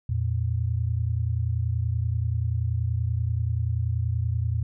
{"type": "tone pair together", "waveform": "sine", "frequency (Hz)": [84.97, 115.4], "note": ["F2", "A#2"], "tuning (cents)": [-47, -17], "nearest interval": "perfect fourth", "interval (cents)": 530, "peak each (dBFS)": [-26, -25], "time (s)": [0.09, 4.63], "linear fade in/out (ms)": 5, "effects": []}